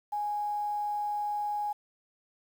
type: tone with quantisation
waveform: sine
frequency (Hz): 830.6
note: G#5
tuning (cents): 0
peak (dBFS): -29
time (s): 0.12-1.73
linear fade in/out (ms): 10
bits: 9
effects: none